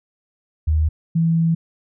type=tone pair in turn; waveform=sine; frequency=77.78 / 164.81 Hz; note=D#2 / E3; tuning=0 / 0 cents; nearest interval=octave + minor second; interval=1300 cents; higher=second; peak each=-14 dBFS; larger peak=neither; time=0.67-0.89 / 1.15-1.55 s; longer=second; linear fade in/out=10 ms; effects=none